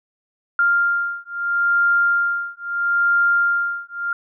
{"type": "beating tone pair", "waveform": "sine", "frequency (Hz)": [1396.9, 1397.66], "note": ["F6", "F6"], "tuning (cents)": [0, 1], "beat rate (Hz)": 0.76, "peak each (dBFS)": -19, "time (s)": [0.59, 4.13], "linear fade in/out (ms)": 2, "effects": []}